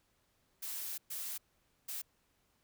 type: noise bursts at uneven times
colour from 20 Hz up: blue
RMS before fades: -41 dBFS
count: 3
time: 0.62-0.98 / 1.1-1.38 / 1.88-2.02 s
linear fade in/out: 10 ms
effects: pink hiss -75 dBFS RMS until 2.63 s